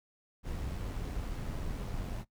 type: noise with amplitude modulation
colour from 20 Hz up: brown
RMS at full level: -36 dBFS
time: 0.43-2.25 s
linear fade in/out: 50 ms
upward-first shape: sine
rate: 90.1 Hz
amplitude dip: 30%
effects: noise-tail reverb RT60 0.1 s tail -18 dB re dry